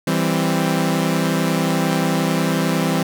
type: chord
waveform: sawtooth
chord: C major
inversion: first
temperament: equal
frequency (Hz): 164.81 / 196 / 261.6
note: E3 / G3 / C4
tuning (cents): 0 / 0 / 0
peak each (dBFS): -16 / -18 / -18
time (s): 0.07-3.03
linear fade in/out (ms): 5
effects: none